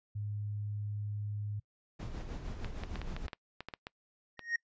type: tone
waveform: sine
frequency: 103.83 Hz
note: G#2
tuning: in tune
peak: -35 dBFS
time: 0.15-1.6 s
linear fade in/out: 10 ms
type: noise with tremolo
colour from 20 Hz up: brown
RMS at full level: -38 dBFS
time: 1.99-3.27 s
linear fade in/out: 10 ms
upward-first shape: sine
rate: 6.5 Hz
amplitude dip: 50%
type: clicks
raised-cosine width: 0.3 ms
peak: -25 dBFS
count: 12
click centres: 2.646 / 2.836 / 2.957 / 3.016 / 3.165 / 3.282 / 3.332 / 3.606 / 3.686 / 3.738 / 3.869 / 4.393 s
type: tone with exponential growth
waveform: triangle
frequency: 1864.7 Hz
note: A#6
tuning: in tune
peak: -25 dBFS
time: 4.37-4.56 s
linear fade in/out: 5 ms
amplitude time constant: 40 ms
effects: noise-tail reverb RT60 0.1 s tail -25 dB re dry + resampled to 16000 Hz